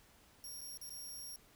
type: tone with dropouts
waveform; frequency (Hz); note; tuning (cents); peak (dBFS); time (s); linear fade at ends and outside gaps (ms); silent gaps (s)
15% pulse; 5588; F8; 0; -40; 0.44-1.36; 1; 0.608-0.614 / 0.774-0.814 / 0.894-0.905
effects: pink hiss -65 dBFS RMS until 1.55 s